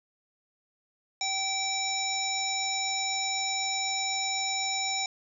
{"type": "harmonic tone", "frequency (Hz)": 772, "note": "G5", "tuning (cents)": -27, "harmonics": [1, 3, 5, 7, 9], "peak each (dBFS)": [-34, -34, -34, -34, -34], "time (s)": [1.21, 5.06], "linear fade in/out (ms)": 2, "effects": []}